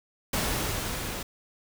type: noise with level ramp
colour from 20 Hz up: pink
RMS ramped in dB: -27 to -35 dBFS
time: 0.33-1.23 s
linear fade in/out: 5 ms
effects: none